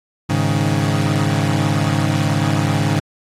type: chord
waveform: 30% pulse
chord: Ab suspended fourth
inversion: none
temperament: equal with one note detuned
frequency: 103.83 / 138.59 / 156.83 Hz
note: Ab2 / Db3 / Eb3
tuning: 0 / 0 / +14 cents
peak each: -17 dBFS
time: 0.29-3 s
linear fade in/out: 10 ms
effects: low-pass 10000 Hz 12 dB/octave + AAC 48 kbps